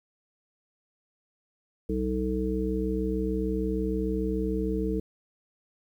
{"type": "harmonic tone", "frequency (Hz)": 63.3, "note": "B1", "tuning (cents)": 43, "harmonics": [1, 3, 5, 7], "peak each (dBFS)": [-31, -31, -31, -31], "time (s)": [1.89, 5], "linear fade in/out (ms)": 5, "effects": ["10-bit"]}